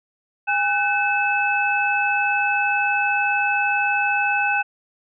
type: tone cluster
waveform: sine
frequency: 815 / 1511 / 2602 Hz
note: G#5 / F#6 / E7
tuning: -33 / +36 / -23 cents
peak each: -22 dBFS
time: 0.47-4.63 s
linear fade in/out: 20 ms
effects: none